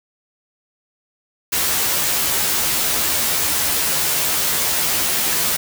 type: noise with comb filter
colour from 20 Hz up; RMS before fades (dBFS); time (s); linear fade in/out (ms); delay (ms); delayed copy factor
white; -19; 1.52-5.57; 10; 13; +0.95
effects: none